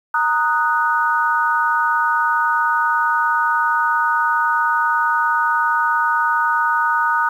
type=chord; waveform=sine; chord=D# minor; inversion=second; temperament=equal with one note detuned; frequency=927.5 / 1244.5 / 1480 Hz; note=A#5 / D#6 / F#6; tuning=-9 / 0 / 0 cents; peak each=-19 dBFS; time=0.14-7.29 s; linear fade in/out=5 ms; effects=8-bit